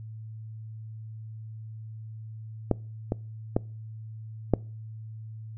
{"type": "clicks", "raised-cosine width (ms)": 2, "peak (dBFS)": [-8, -13, -9, -6], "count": 4, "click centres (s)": [2.713, 3.121, 3.565, 4.537], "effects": ["noise-tail reverb RT60 0.4 s tail -24 dB re dry", "added 110 Hz sine -38 dBFS peak until 5.57 s"]}